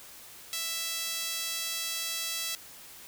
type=tone with high-pass filter; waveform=sawtooth; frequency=660 Hz; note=E5; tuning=2 cents sharp; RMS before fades=-34 dBFS; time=0.53-2.55 s; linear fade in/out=0 ms; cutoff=3700 Hz; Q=0.93; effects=white hiss -49 dBFS RMS until 3.07 s